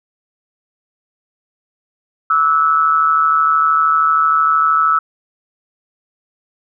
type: tone with amplitude modulation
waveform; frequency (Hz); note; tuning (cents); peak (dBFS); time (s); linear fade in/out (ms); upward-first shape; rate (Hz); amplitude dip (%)
sine; 1307; E6; -15; -7; 2.3-4.99; 5; sine; 153; 70
effects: none